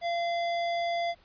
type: tone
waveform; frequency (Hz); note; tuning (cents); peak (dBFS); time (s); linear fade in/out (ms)
square; 686; F5; -31; -28; 0.01-1.15; 50
effects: pink hiss -61 dBFS RMS until 1.24 s + resampled to 11025 Hz